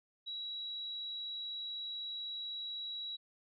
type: tone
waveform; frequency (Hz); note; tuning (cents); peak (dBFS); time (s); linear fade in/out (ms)
sine; 3888; B7; -28; -39; 0.26-3.17; 20
effects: none